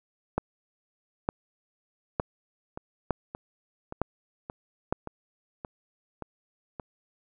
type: two click trains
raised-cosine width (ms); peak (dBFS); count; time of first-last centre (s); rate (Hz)
1; -22 / -11; 9 / 6; 2.2-6.798 / 0.38-4.925; 1.74 / 1.1
effects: none